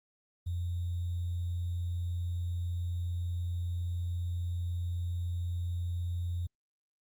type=tone with sample-and-hold; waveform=sine; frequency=87.31 Hz; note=F2; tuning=in tune; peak=-31 dBFS; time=0.46-6.47 s; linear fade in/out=10 ms; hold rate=3675 Hz; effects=Opus 32 kbps